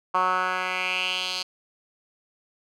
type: tone with band-pass filter sweep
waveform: 10% pulse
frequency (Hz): 184.1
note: F#3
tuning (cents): -8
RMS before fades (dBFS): -26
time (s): 0.14-1.43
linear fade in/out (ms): 10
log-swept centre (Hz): 1100 to 4200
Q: 3.6
effects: none